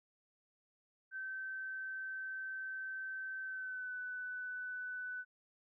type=tone with pitch glide; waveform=sine; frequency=1543 to 1497.3 Hz; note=G6 to F#6; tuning=-28 to +20 cents; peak=-40 dBFS; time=1.11-5.25 s; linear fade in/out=50 ms; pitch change=-52 cents; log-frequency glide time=3.42-3.94 s; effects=none